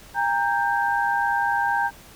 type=tone cluster; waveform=sine; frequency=806 / 926 / 1576 Hz; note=G5 / A#5 / G6; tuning=+48 / -12 / +9 cents; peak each=-24 dBFS; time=0.14-1.91 s; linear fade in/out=50 ms; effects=pink hiss -47 dBFS RMS until 2.15 s